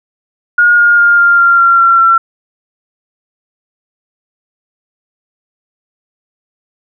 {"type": "tone with pitch steps", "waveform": "sine", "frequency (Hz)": [1432, 1420.5, 1409, 1397.7, 1386.4, 1375.3, 1364.2, 1353.2], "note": ["F6", "F6", "F6", "F6", "F6", "F6", "F6", "E6"], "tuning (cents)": [43, 29, 15, 1, -13, -27, -41, 45], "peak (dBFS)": -4, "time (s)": [0.58, 2.18], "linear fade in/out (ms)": 5, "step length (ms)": 200, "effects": []}